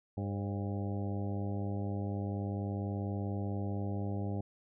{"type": "harmonic tone with a mistuned harmonic", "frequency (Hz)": 100.4, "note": "G2", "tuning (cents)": 42, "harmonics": [1, 2, 3, 4, 5, 6, 7, 8], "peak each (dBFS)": [-35, -39, -43, -46, -48, -50, -50, -50], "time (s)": [0.17, 4.41], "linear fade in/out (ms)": 5, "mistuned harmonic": 5, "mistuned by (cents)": 55, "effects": []}